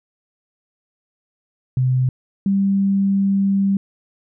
sine tone pair in turn, 128.5 / 196.52 Hz, C3 / G3, -31 / +5 cents, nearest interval perfect fifth, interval 736 cents, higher second, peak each -14 dBFS, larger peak neither, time 1.77-2.09 / 2.46-3.77 s, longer second, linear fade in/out 2 ms, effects none

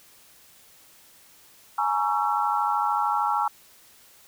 sine chord, A# half-diminished seventh, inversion third, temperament just, 839.1 / 932.3 / 1118.8 / 1342.6 Hz, G#5 / A#5 / C#6 / E6, +18 / 0 / +16 / +31 cents, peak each -25 / -28 / -29 / -27 dBFS, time 1.78-3.48 s, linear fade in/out 5 ms, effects white hiss -54 dBFS RMS until 4.27 s

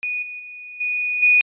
sine tone with level steps, 2469 Hz, D#7, 14 cents flat, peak -22 / -30 / -34 / -20 / -11 dBFS, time 0.03-1.41 s, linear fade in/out 0 ms, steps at 0.22 / 0.39 / 0.8 / 1.22 s, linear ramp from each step 10 ms, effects resampled to 8000 Hz

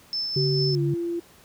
sine tone with tremolo, 5274 Hz, E8, in tune, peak -24 dBFS, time 0.13-0.75 s, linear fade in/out 0 ms, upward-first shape triangle, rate 4.5 Hz, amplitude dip 35%
sine tone, 142.9 Hz, D3, 47 cents flat, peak -22 dBFS, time 0.36-0.94 s, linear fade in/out 2 ms
sine tone with pitch glide, 381.6 to 341.9 Hz, G4 to F4, -47 to -37 cents, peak -25 dBFS, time 0.36-1.2 s, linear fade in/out 10 ms, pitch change -190 cents, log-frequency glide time 0.7-0.8 s
effects pink hiss -53 dBFS RMS until 1.44 s + high-pass 60 Hz 12 dB/octave

